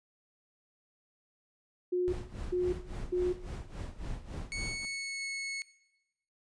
sine tone bursts, 360 Hz, F#4, 47 cents flat, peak -27 dBFS, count 3, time 1.92-3.33 s, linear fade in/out 10 ms, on 210 ms, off 390 ms
brown noise with tremolo, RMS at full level -37 dBFS, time 2.08-4.85 s, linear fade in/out 0 ms, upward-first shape sine, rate 3.6 Hz, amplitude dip 80%
sawtooth tone with pitch glide, 2215 to 2195 Hz, C#7 to C#7, -2 to -18 cents, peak -32 dBFS, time 4.52-5.62 s, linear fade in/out 0 ms, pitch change -16 cents, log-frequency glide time 4.68-5.28 s
effects noise-tail reverb RT60 1.0 s tail -19 dB re dry + resampled to 22050 Hz

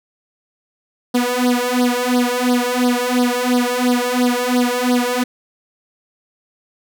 sawtooth tone with flanger, 246.9 Hz, B3, in tune, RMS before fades -17 dBFS, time 1.14-5.24 s, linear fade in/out 10 ms, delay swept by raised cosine 0.2 to 2.3 ms, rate 2.9 Hz, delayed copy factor +0.95, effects none

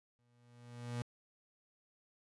35% pulse tone with exponential growth, 120.3 Hz, B2, 45 cents flat, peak -34 dBFS, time 0.19-1.02 s, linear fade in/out 0 ms, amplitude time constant 180 ms, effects resampled to 24000 Hz

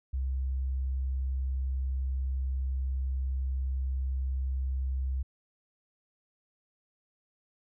sine tone, 65.7 Hz, C2, 8 cents sharp, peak -28 dBFS, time 0.13-5.23 s, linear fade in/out 10 ms, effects none

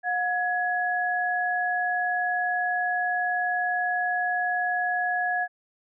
sine tone pair together, 720.8 / 1680 Hz, F#5 / G#6, -45 / +19 cents, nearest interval octave + minor third, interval 1464 cents, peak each -26 dBFS, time 0.03-5.48 s, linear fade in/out 50 ms, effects none

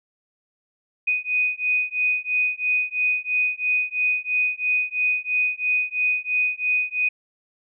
sine beating tone pair, 2489 / 2492 Hz, D#7 / D#7, 0 / +2 cents, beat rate 3 Hz, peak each -23 dBFS, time 1.07-7.09 s, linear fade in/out 10 ms, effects none

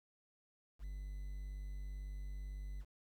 triangle tone, 49 Hz, G1, in tune, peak -40 dBFS, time 0.79-2.85 s, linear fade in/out 50 ms, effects 11-bit

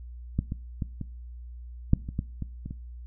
clicks, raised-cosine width 5 ms, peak -12 / -19 / -17 / -20 / -6 / -23 / -15 / -20 / -23 / -24 dBFS, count 10, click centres 0.39 / 0.521 / 0.822 / 1.013 / 1.934 / 2.089 / 2.191 / 2.423 / 2.66 / 2.709 s, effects noise-tail reverb RT60 0.4 s tail -21 dB re dry + added 60 Hz sine -39 dBFS peak until 3.06 s

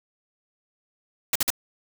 white noise bursts, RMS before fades -22 dBFS, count 3, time 1.33-1.503 s, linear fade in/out 2 ms, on 25 ms, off 49 ms, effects none

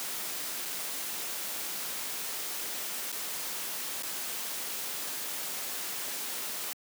white noise with dropouts, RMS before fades -36 dBFS, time 0-6.73 s, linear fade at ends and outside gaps 0 ms, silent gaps 0.652-0.656 / 3.118-3.126 / 4.024-4.033 s, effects high-pass 200 Hz 12 dB/octave

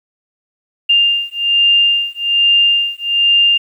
sine beating tone pair, 2800 / 2801.2 Hz, F7 / F7, +4 / +5 cents, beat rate 1.2 Hz, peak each -13 dBFS, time 0.89-3.58 s, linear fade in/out 10 ms, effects 8-bit

